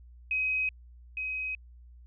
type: tone pair in turn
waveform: sine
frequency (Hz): 2529 / 2529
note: D#7 / D#7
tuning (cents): +28 / +28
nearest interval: unison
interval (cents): 0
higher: neither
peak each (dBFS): -26 / -31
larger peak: first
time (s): 0.31-0.69 / 1.17-1.55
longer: neither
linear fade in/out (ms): 2
effects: added 60 Hz sine -49 dBFS peak until 2.06 s